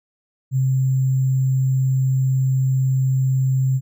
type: tone with sample-and-hold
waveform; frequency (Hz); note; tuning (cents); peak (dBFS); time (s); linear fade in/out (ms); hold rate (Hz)
sine; 132; C3; +16; -15; 0.51-3.81; 50; 7350
effects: none